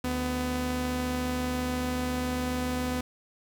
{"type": "tone pair together", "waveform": "sawtooth", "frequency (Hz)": [74.44, 250.4], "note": ["D2", "B3"], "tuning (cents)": [24, 24], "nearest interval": "octave + major sixth", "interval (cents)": 2100, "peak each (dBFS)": [-30, -25], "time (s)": [0.04, 3.01], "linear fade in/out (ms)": 5, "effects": ["9-bit"]}